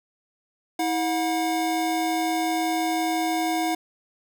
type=tone pair together; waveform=square; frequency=323.1 / 725.3 Hz; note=E4 / F#5; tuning=-35 / -35 cents; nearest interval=octave + major second; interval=1400 cents; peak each=-26 dBFS; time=0.79-3.75 s; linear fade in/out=5 ms; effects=none